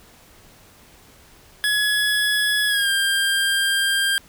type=tone with pitch glide; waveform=25% pulse; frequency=1688 to 1595.1 Hz; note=G#6 to G6; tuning=+28 to +30 cents; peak=-14 dBFS; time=1.64-4.18 s; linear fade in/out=0 ms; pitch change=-98 cents; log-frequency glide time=2.67-2.89 s; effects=pink hiss -50 dBFS RMS until 4.28 s